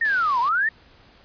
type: linear two-way sweep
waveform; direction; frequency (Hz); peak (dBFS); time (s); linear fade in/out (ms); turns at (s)
sine; down then up; 1864.7 to 919 to 1864.7; -18; 0.01-0.69; 5; 0.4
type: noise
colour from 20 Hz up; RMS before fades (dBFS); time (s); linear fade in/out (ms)
white; -36; 0.05-0.49; 0
effects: pink hiss -53 dBFS RMS until 1.24 s + resampled to 11025 Hz